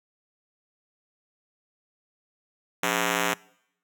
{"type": "ring-modulated tone", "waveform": "5% pulse", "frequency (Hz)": 231.8, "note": "A#3", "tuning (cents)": -10, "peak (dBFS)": -9, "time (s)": [2.83, 3.34], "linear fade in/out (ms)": 5, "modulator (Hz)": 52.4, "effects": ["noise-tail reverb RT60 0.8 s tail -24 dB re dry"]}